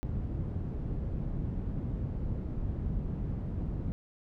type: low-pass noise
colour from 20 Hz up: white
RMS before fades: -34 dBFS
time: 0.03-3.92 s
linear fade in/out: 0 ms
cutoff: 130 Hz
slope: 12 dB/octave
effects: none